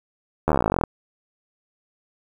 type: slowing click train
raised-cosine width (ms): 1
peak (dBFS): -5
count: 21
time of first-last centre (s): 0.48-0.837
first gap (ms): 12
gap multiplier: 1.04
effects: 7-bit